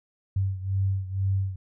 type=beating tone pair; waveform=sine; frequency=96 / 98.1 Hz; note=G2 / G2; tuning=-36 / +2 cents; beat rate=2.1 Hz; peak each=-25 / -29 dBFS; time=0.36-1.56 s; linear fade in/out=5 ms; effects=none